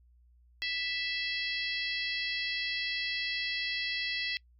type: harmonic tone with a mistuned harmonic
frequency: 659.3 Hz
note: E5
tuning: in tune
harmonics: 3 / 4 / 5 / 6 / 7 / 8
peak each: -36 / -38 / -38 / -41 / -40 / -44 dBFS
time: 0.62-4.37 s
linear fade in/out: 0 ms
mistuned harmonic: 6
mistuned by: +67 cents
effects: noise-tail reverb RT60 0.1 s tail -24 dB re dry + added 60 Hz sine -59 dBFS peak until 4.59 s